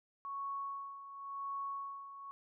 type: tone with tremolo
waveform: sine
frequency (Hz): 1108.7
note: C#6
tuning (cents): 0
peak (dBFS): -37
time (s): 0.25-2.31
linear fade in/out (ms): 0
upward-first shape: sine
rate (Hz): 0.93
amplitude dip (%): 70
effects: none